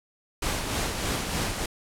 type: noise with tremolo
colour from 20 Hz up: pink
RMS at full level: -27 dBFS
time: 0.42-1.66 s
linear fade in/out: 5 ms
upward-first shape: sine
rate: 3.3 Hz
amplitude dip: 40%
effects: low-pass 11000 Hz 12 dB/octave